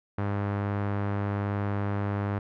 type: tone with low-pass filter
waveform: sawtooth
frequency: 101.2 Hz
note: G#2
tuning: 44 cents flat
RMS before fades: -29 dBFS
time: 0.18-2.39 s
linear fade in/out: 5 ms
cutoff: 1500 Hz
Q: 1.2
effects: none